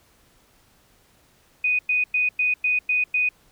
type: tone bursts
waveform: sine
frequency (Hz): 2487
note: D#7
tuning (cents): -1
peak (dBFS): -18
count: 7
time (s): 1.64-3.29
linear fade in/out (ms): 5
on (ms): 150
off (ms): 100
effects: pink hiss -59 dBFS RMS until 3.51 s